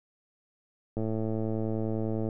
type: click train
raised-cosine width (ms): 2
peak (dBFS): -19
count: 146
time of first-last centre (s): 0.97-2.288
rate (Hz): 110
effects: none